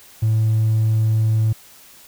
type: tone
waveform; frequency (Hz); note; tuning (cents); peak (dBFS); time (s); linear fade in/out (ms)
triangle; 110; A2; 0; -11; 0.22-1.53; 10
effects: tanh soft clip ceiling -10 dBFS + white hiss -46 dBFS RMS until 2.07 s